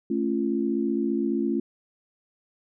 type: chord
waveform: sine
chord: A augmented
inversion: none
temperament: just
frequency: 220 / 275 / 343.8 Hz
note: A3 / C#4 / E#4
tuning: 0 / -14 / -27 cents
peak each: -27 dBFS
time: 0.1-1.6 s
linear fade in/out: 5 ms
effects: none